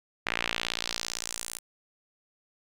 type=tone with band-pass filter sweep; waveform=sawtooth; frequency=57.7 Hz; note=A#1; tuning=17 cents flat; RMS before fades=-34 dBFS; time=0.26-1.59 s; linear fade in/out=10 ms; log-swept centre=2100 to 10000 Hz; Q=1.7; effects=none